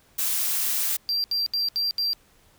blue noise, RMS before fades -25 dBFS, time 0.18-0.97 s, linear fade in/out 10 ms
triangle tone bursts, 4723 Hz, D8, 9 cents sharp, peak -21 dBFS, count 5, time 1.09-2.132 s, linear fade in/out 0 ms, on 150 ms, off 73 ms
effects pink hiss -59 dBFS RMS until 2.58 s

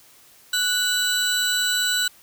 30% pulse tone pair together, 1480 / 3959 Hz, F#6 / B7, 0 / +3 cents, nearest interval octave + perfect fourth, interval 1703 cents, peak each -20 dBFS, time 0.53-2.08 s, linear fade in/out 5 ms, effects white hiss -52 dBFS RMS until 2.22 s

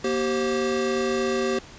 square tone cluster, 237.8 / 386.7 / 530 Hz, A#3 / G4 / C5, +35 / -24 / +22 cents, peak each -29 / -25 / -30 dBFS, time 0.04-1.59 s, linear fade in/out 5 ms, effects pink hiss -45 dBFS RMS until 1.78 s + resampled to 16000 Hz

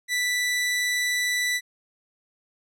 sawtooth tone, 1975.5 Hz, B6, in tune, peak -19 dBFS, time 0.08-1.61 s, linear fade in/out 50 ms, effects low-pass 12000 Hz 12 dB/octave

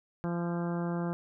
harmonic tone with a mistuned harmonic, 172 Hz, F3, 26 cents flat, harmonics 1 / 2 / 3 / 4 / 5 / 6 / 7 / 8 / 9, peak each -31 / -37 / -41 / -43 / -45 / -47 / -48 / -49 / -50 dBFS, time 0.24-1.13 s, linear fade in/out 0 ms, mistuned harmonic 9, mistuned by +34 cents, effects none

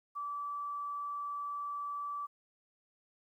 sine tone, 1157 Hz, D6, 26 cents flat, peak -36 dBFS, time 0.15-2.27 s, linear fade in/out 20 ms, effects 12-bit

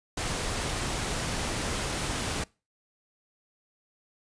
pink noise, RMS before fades -31 dBFS, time 0.17-2.44 s, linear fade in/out 5 ms, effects noise-tail reverb RT60 0.3 s tail -24 dB re dry + resampled to 22050 Hz

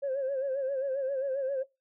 sine tone with vibrato, 540 Hz, C#5, 45 cents flat, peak -27 dBFS, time 0.02-1.64 s, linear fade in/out 20 ms, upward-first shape sine, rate 7.5 Hz, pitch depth 75 cents each way, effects noise-tail reverb RT60 0.2 s tail -19 dB re dry + tanh soft clip ceiling -25 dBFS

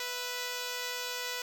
5% pulse tone pair together, 493.9 / 659.3 Hz, B4 / E5, 0 / 0 cents, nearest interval perfect fourth, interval 500 cents, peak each -23 / -33 dBFS, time 0-1.42 s, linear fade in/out 2 ms, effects 10-bit

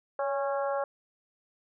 harmonic tone with a mistuned harmonic, 274.3 Hz, C#4, 18 cents flat, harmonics 2 / 3 / 4 / 5 / 6, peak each -29 / -34 / -37 / -39 / -45 dBFS, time 0.19-0.84 s, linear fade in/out 2 ms, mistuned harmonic 2, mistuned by +35 cents, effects none

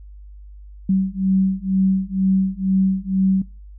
sine beating tone pair, 189.6 / 191.7 Hz, F#3 / G3, +43 / -38 cents, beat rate 2.1 Hz, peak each -19 dBFS, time 0.89-3.42 s, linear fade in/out 5 ms, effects noise-tail reverb RT60 0.3 s tail -22 dB re dry + added 50 Hz sine -37 dBFS peak until 3.78 s

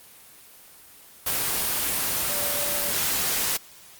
sine tone in noise, 579 Hz, D5, 25 cents flat, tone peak -34 dBFS, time 2.29-2.91 s, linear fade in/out 5 ms, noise white, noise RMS -25 dBFS, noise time 1.26-3.57 s, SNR -12 dB, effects white hiss -49 dBFS RMS until 3.99 s + Opus 24 kbps

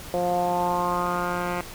10% pulse tone with low-pass filter sweep, 176.7 Hz, F3, 21 cents sharp, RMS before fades -25 dBFS, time 0.14-1.61 s, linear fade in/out 0 ms, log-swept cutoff 600 to 1900 Hz, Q 4.2, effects pink hiss -40 dBFS RMS until 1.74 s

